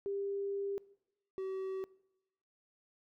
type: tone pair in turn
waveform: sine / triangle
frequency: 398.1 / 381.2 Hz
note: G4 / G4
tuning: +27 / -48 cents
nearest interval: minor second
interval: 75 cents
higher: first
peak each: -34 / -34 dBFS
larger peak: neither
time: 0.06-0.78 / 1.38-1.84 s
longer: first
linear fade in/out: 0 ms
effects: noise-tail reverb RT60 0.9 s tail -22 dB re dry